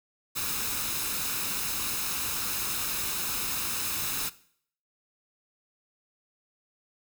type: noise with comb filter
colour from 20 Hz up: white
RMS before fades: -31 dBFS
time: 0.35-4.3 s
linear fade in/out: 20 ms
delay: 0.77 ms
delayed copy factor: +0.5
effects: noise-tail reverb RT60 0.6 s tail -18 dB re dry